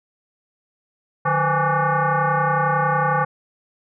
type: tone with frequency modulation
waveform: sine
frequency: 150 Hz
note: D3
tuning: 37 cents sharp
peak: -16 dBFS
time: 1.25-3.25 s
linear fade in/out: 10 ms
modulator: 331 Hz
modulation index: 4.1
effects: none